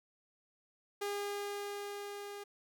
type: tone with level ramp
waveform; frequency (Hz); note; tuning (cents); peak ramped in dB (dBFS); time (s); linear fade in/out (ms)
sawtooth; 406.4; G#4; -38; -31 to -40; 1.01-2.44; 10
effects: none